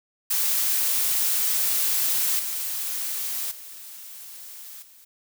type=noise with level steps; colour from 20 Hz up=blue; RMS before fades=-23 / -29 / -41 / -51 dBFS; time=0.3-5.05 s; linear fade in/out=10 ms; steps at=2.39 / 3.51 / 4.82 s; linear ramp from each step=5 ms; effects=none